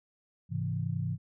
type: chord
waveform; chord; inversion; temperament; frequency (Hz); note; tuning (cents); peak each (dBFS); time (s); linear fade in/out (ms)
sine; Ab augmented; none; equal with one note detuned; 103.83 / 133.1 / 164.81; Ab2 / C3 / E3; 0 / +30 / 0; -34; 0.49-1.18; 50
effects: none